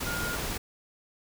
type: tone in noise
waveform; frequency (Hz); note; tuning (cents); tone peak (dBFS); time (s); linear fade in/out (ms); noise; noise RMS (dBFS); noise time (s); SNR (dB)
sine; 1417; F6; +25; -33; 0.06-0.36; 10; pink; -33; 0-0.58; -3
effects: none